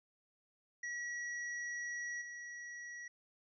square tone with level steps, 1924 Hz, B6, 46 cents flat, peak -40 / -46 dBFS, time 0.83-3.08 s, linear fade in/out 5 ms, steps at 2.21 s, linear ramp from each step 10 ms, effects resampled to 16000 Hz

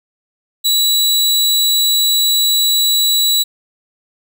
sawtooth tone, 3926 Hz, B7, 11 cents flat, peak -8 dBFS, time 0.64-3.44 s, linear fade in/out 20 ms, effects none

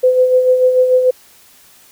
sine tone with tremolo, 508 Hz, B4, 49 cents sharp, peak -6 dBFS, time 0.03-1.11 s, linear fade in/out 10 ms, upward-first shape sine, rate 6.8 Hz, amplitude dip 50%, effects white hiss -46 dBFS RMS until 1.91 s

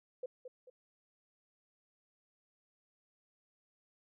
sine tone with echo, 506 Hz, B4, 42 cents sharp, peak -37 dBFS, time 0.23-0.26 s, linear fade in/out 5 ms, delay 220 ms, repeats 2, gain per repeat -8 dB, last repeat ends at 0.7 s, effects none

